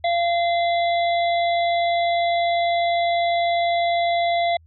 harmonic tone with a mistuned harmonic, 688 Hz, F5, 26 cents flat, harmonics 1 / 3 / 5 / 6, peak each -18 / -28 / -32 / -34 dBFS, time 0.04-4.57 s, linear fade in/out 5 ms, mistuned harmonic 6, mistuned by -89 cents, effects added 81 Hz sine -49 dBFS peak until 4.66 s

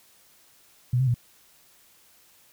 sine tone with pitch steps, 123.9 / 131.6 / 120.5 Hz, B2 / C3 / B2, +6 / +10 / -42 cents, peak -19 dBFS, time 0.93-1.143 s, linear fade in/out 5 ms, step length 71 ms, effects white hiss -58 dBFS RMS until 2.52 s

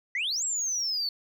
sine exponential two-way sweep, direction up then down, 1920 to 7750 to 4407 Hz, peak -25 dBFS, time 0.15-1.09 s, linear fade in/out 2 ms, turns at 0.44 s, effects tanh soft clip ceiling -24 dBFS

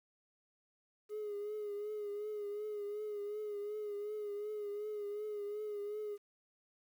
triangle tone with vibrato, 416.9 Hz, G#4, 7 cents sharp, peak -35 dBFS, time 1.09-6.18 s, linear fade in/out 50 ms, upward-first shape triangle, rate 2.7 Hz, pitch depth 50 cents each way, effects tanh soft clip ceiling -35 dBFS + 11-bit

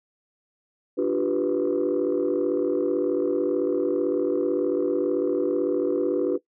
sine chord, G dominant seventh, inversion second, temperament equal with one note detuned, 293.7 / 349.2 / 387.3 / 493.9 Hz, D4 / F4 / G4 / B4, 0 / 0 / -21 / 0 cents, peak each -25 dBFS, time 0.97-6.38 s, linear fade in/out 20 ms, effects noise-tail reverb RT60 0.1 s tail -17 dB re dry + tanh soft clip ceiling -15 dBFS

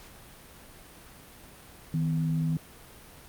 sine tone pair together, 159.6 / 253.3 Hz, D#3 / B3, +44 / +44 cents, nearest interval minor sixth, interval 800 cents, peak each -25 / -35 dBFS, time 1.94-2.57 s, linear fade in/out 2 ms, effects pink hiss -50 dBFS RMS until 3.28 s + Opus 48 kbps

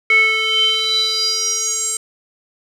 square tone with band-pass filter sweep, 440 Hz, A4, in tune, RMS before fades -17 dBFS, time 0.1-1.97 s, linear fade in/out 2 ms, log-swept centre 2100 to 8100 Hz, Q 8.1, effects none

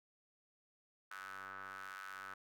sawtooth ring-modulated tone, 95.9 Hz, G2, 37 cents flat, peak -40 dBFS, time 1.11-2.34 s, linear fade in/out 5 ms, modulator 1390 Hz, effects none

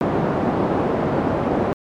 pink band-pass noise, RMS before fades -20 dBFS, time 0.01-1.73 s, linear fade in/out 0 ms, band 170 to 780 Hz, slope 12 dB/octave, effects MP3 96 kbps

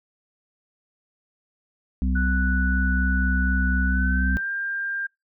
harmonic tone, 64.1 Hz, C2, 35 cents flat, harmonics 1 / 3 / 4, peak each -21 / -27 / -30 dBFS, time 2.02-4.37 s, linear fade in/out 0 ms
sine tone with pitch glide, 1480 to 1595.4 Hz, F#6 to G6, 0 to +30 cents, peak -25 dBFS, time 2.15-5.07 s, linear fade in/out 10 ms, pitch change +130 cents, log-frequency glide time 3.86-4.49 s
effects noise-tail reverb RT60 0.2 s tail -24 dB re dry

